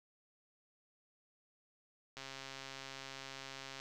click train, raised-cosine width 0.2 ms, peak -29 dBFS, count 221, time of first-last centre 2.17-3.8 s, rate 135 Hz, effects none

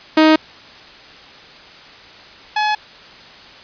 sawtooth tone pair in turn, 313.3 / 848.3 Hz, D#4 / G#5, +12 / +36 cents, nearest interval octave + perfect fourth, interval 1724 cents, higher second, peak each -4 / -11 dBFS, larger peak first, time 0.17-0.36 / 2.56-2.75 s, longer neither, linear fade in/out 5 ms, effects white hiss -40 dBFS RMS until 3.63 s + resampled to 11025 Hz

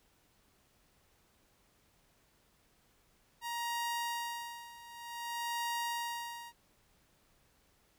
sawtooth tone with tremolo, 942 Hz, A#5, 18 cents sharp, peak -30 dBFS, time 3.41-6.53 s, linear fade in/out 50 ms, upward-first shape sine, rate 0.54 Hz, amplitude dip 85%, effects pink hiss -70 dBFS RMS until 7.98 s

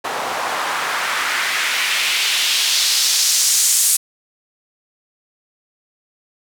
white noise with band-pass filter sweep, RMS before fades -18 dBFS, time 0.04-3.97 s, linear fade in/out 10 ms, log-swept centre 720 to 8500 Hz, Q 1.5, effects none

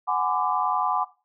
sine chord, G# half-diminished seventh, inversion third, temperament equal with one note detuned, 740 / 830.6 / 1013.2 / 1174.7 Hz, F#5 / G#5 / B5 / D6, 0 / 0 / +44 / 0 cents, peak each -27 dBFS, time 0.07-1.05 s, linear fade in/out 20 ms, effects noise-tail reverb RT60 0.3 s tail -17 dB re dry

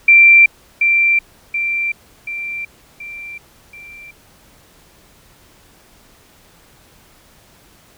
sine tone with echo, 2356 Hz, D7, 5 cents sharp, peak -4 dBFS, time 0.08-0.46 s, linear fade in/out 5 ms, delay 730 ms, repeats 5, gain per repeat -6 dB, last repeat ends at 4.11 s, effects pink hiss -49 dBFS RMS until 7.97 s

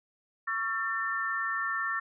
sine tone cluster, 1119 / 1351 / 1791 Hz, C#6 / E6 / A6, +16 / +42 / +30 cents, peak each -35 / -34 / -31 dBFS, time 0.47-2 s, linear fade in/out 10 ms, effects none

